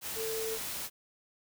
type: tone in noise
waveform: sine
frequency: 445.2 Hz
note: A4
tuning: 20 cents sharp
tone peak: -34 dBFS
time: 0.15-0.59 s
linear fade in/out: 50 ms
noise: white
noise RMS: -38 dBFS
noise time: 0.01-0.9 s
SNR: +1 dB
effects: none